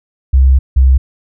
sine tone pair in turn, 66 / 65.43 Hz, C2 / C2, +16 / +1 cents, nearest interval unison, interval 15 cents, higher first, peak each -4 dBFS, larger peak neither, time 0.33-0.59 / 0.76-0.98 s, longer first, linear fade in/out 10 ms, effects none

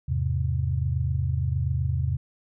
sine chord, E augmented, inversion none, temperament equal, 82.41 / 103.83 / 130.81 Hz, E2 / G#2 / B#2, 0 / 0 / 0 cents, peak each -26 / -30 / -26 dBFS, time 0.08-2.17 s, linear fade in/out 10 ms, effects none

